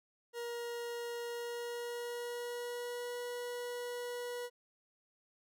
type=tone with pitch glide; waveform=40% pulse; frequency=473.8 to 486 Hz; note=A#4 to B4; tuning=+28 to -28 cents; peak=-38 dBFS; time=0.33-4.5 s; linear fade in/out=50 ms; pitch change=+44 cents; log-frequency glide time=1.27-3.18 s; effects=none